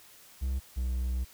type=tone pair in turn; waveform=triangle; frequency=65.41 / 62.54 Hz; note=C2 / B1; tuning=0 / +22 cents; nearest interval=minor second; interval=78 cents; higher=first; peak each=-26 dBFS; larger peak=neither; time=0.41-0.6 / 0.76-1.25 s; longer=second; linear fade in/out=20 ms; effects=white hiss -55 dBFS RMS until 1.33 s